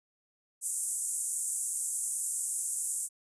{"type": "band-pass noise", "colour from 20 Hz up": "pink", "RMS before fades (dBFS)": -34, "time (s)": [0.61, 3.09], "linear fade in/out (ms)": 50, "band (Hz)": [7600, 10000], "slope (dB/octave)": 48, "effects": ["resampled to 32000 Hz"]}